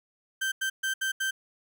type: tone bursts at uneven times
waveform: 35% pulse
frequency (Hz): 1559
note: G6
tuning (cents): -10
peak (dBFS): -25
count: 5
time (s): 0.41-0.52 / 0.61-0.7 / 0.83-0.94 / 1.01-1.12 / 1.2-1.31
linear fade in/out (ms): 10
effects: none